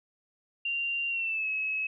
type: tone with pitch glide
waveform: sine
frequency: 2774 to 2573 Hz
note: F7 to E7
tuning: -12 to -43 cents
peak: -28 dBFS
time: 0.65-1.87 s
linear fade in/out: 5 ms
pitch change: -131 cents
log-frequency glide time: 1.09-1.48 s
effects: none